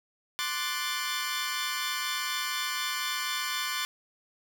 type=chord; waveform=15% pulse; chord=D dominant seventh; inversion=third; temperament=equal; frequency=1046.5 / 1174.7 / 1480 / 1760 Hz; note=C6 / D6 / F#6 / A6; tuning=0 / 0 / 0 / 0 cents; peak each=-29 dBFS; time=0.39-3.85 s; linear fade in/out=0 ms; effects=none